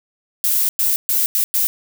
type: noise bursts at uneven times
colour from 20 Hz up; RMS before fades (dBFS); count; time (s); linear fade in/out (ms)
violet; -17; 5; 0.44-0.69 / 0.79-0.96 / 1.09-1.26 / 1.35-1.44 / 1.54-1.67; 0
effects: none